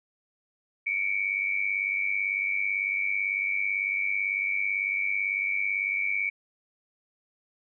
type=tone pair together; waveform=sine; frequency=2231 / 2329 Hz; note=C#7 / D7; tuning=+11 / -15 cents; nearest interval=minor second; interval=74 cents; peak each=-28 dBFS; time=0.86-6.3 s; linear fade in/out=10 ms; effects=none